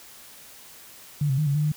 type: tone with pitch steps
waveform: sine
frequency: 146.4 / 133.1 / 152.7 / 140.8 / 150.1 / 151.1 Hz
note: D3 / C3 / D#3 / C#3 / D3 / D3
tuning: -5 / +30 / -32 / +27 / +38 / +50 cents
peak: -20 dBFS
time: 1.21-1.72 s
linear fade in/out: 5 ms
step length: 85 ms
effects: white hiss -47 dBFS RMS until 1.76 s